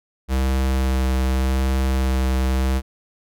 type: tone with vibrato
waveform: square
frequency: 65.41 Hz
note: C2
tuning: in tune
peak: -18 dBFS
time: 0.28-2.82 s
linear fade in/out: 50 ms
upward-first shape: sine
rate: 0.85 Hz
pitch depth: 11 cents each way
effects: none